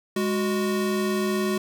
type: tone pair together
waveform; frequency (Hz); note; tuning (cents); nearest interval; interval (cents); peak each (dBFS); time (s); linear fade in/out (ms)
square; 206.8 / 368.9; G#3 / F#4; -7 / -5; minor seventh; 1002; -26 / -26; 0.16-1.58; 5
effects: none